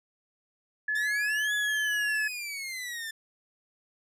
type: tone with vibrato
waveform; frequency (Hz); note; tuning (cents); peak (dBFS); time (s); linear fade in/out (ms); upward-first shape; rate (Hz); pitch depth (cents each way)
sine; 1700; G#6; +40; -26; 0.88-2.28; 5; square; 2.5; 13
type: exponential two-way sweep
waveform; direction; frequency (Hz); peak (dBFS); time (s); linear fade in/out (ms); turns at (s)
sawtooth; up then down; 1760 to 3500 to 1760; -31; 0.95-3.11; 5; 1.54
effects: resampled to 32000 Hz